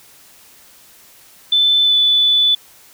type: tone with pitch glide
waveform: sine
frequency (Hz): 3520 to 3480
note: A7 to A7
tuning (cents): 0 to -20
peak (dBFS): -10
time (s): 1.52-2.55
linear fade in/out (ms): 5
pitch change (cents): -20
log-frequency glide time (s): 1.84-1.95
effects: white hiss -46 dBFS RMS until 2.93 s